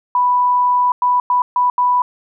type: tone bursts at uneven times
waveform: sine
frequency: 987.8 Hz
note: B5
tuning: in tune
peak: -11 dBFS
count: 5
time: 0.15-0.92 / 1.02-1.2 / 1.3-1.42 / 1.56-1.7 / 1.78-2.02 s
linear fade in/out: 2 ms
effects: none